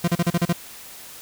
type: tone bursts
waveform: 40% pulse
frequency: 171.7 Hz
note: F3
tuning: 29 cents flat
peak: -16 dBFS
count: 7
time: 0.04-0.528 s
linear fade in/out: 5 ms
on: 38 ms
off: 37 ms
effects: white hiss -41 dBFS RMS until 1.21 s